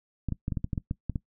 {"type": "clicks", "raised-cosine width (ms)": 5, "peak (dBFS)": -17, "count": 11, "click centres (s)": [0.287, 0.323, 0.481, 0.522, 0.572, 0.644, 0.732, 0.778, 0.911, 1.097, 1.158], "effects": ["noise-tail reverb RT60 0.1 s tail -20 dB re dry"]}